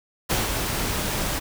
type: noise with ADSR envelope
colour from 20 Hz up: pink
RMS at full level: -22 dBFS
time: 0.29-1.4 s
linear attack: 17 ms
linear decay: 160 ms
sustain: -4 dB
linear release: 22 ms
effects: none